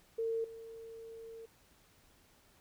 sine tone with level steps, 453.6 Hz, A#4, 47 cents flat, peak -32 / -46 dBFS, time 0.18-1.46 s, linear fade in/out 10 ms, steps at 0.44 s, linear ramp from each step 5 ms, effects pink hiss -66 dBFS RMS until 2.6 s

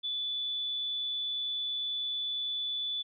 sine tone, 3471 Hz, A7, 24 cents flat, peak -31 dBFS, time 0.03-3.03 s, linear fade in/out 20 ms, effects none

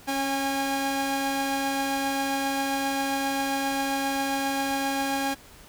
sawtooth tone pair together, 274.5 / 816 Hz, C#4 / G#5, -17 / -31 cents, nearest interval octave + perfect fifth, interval 1886 cents, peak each -24 dBFS, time 0.07-5.35 s, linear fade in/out 20 ms, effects pink hiss -50 dBFS RMS until 5.68 s

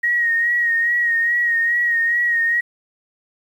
sine tone with vibrato, 1882 Hz, A#6, 16 cents sharp, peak -15 dBFS, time 0.03-2.61 s, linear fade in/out 10 ms, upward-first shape sine, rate 2.4 Hz, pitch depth 39 cents each way, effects 8-bit

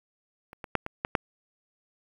clicks, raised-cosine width 0.5 ms, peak -29 / -22 / -8 / -18 / -12 / -7 dBFS, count 6, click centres 0.531 / 0.642 / 0.753 / 0.864 / 1.049 / 1.152 s, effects 8-bit

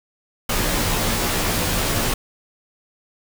pink noise with comb filter, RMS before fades -21 dBFS, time 0.49-2.14 s, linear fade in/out 5 ms, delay 15 ms, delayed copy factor -0.75, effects none

